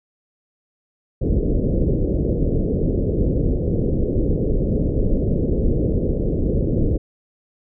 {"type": "low-pass noise", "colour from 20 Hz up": "pink", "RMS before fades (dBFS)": -19, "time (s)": [1.21, 6.98], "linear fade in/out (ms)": 10, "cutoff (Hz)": 520, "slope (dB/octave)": 48, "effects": []}